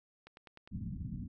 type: click train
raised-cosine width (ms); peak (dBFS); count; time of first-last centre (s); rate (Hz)
0.3; -36; 5; 0.27-0.675; 9.88
type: low-pass noise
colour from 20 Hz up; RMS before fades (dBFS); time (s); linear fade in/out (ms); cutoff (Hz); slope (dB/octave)
white; -41; 0.71-1.28; 10; 230; 48
effects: none